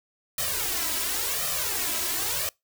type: noise with flanger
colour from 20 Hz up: white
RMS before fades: -28 dBFS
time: 0.38-2.49 s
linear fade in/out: 2 ms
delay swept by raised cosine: 1.6 to 3.1 ms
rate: 0.93 Hz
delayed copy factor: +0.95
effects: noise-tail reverb RT60 0.2 s tail -25 dB re dry